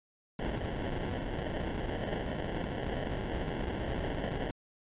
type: noise with sample-and-hold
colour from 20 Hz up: pink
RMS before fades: -35 dBFS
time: 0.39-4.51 s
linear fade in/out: 2 ms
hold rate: 1225 Hz
effects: resampled to 8000 Hz